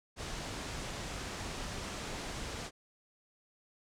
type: low-pass noise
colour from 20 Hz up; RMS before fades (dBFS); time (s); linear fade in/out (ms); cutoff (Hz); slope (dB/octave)
pink; -41; 0.16-2.71; 50; 8300; 24
effects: none